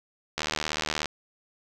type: click train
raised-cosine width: 0.2 ms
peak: -10 dBFS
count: 53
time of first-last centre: 0.38-1.057 s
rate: 76.8 Hz
effects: none